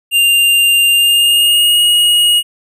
square tone with pitch glide, 2794 to 2881 Hz, F7 to F#7, 0 to -47 cents, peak -8 dBFS, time 0.11-2.43 s, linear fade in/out 50 ms, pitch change +53 cents, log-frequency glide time 0.91-1.82 s, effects none

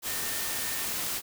sine tone in noise, 1819 Hz, A#6, 43 cents flat, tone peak -42 dBFS, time 0.05-0.88 s, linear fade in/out 50 ms, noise white, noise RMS -32 dBFS, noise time 0.02-1.22 s, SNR -13 dB, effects none

